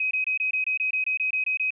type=tone bursts; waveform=sine; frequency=2527 Hz; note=D#7; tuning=26 cents sharp; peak=-22 dBFS; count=13; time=0-1.706 s; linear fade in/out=5 ms; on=110 ms; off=23 ms; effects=none